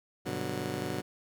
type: chord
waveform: 15% pulse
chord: G major seventh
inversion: none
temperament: just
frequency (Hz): 98 / 122.5 / 147 / 183.75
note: G2 / B2 / D3 / F#3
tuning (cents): 0 / -14 / +2 / -12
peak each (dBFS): -35 / -32 / -33 / -33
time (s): 0.25-1.02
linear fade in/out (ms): 20
effects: none